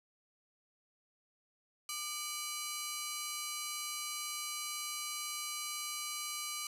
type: ring-modulated tone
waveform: 10% pulse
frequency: 1760 Hz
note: A6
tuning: in tune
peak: -26 dBFS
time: 1.89-6.67 s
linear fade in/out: 2 ms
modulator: 559 Hz
effects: none